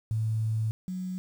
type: tone pair in turn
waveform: sine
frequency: 110.3 / 184.33 Hz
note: A2 / F#3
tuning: +5 / -6 cents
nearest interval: major sixth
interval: 889 cents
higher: second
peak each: -25 / -31 dBFS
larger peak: first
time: 0.11-0.71 / 0.88-1.18 s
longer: first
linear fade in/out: 0 ms
effects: 9-bit